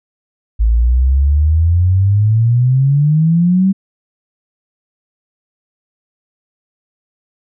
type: exponential sweep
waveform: sine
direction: up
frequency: 53.5 to 196 Hz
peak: -8 dBFS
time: 0.59-3.73 s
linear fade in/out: 20 ms
effects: none